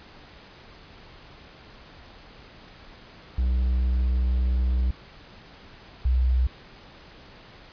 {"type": "tone pair in turn", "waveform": ["triangle", "sine"], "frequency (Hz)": [62.5, 62.93], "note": ["B1", "B1"], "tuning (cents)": [21, 33], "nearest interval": "unison", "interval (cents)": 12, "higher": "second", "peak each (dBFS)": -18, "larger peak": "neither", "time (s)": [[3.38, 4.91], [6.05, 6.47]], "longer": "first", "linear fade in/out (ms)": 5, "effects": ["pink hiss -48 dBFS RMS until 7.72 s", "resampled to 11025 Hz"]}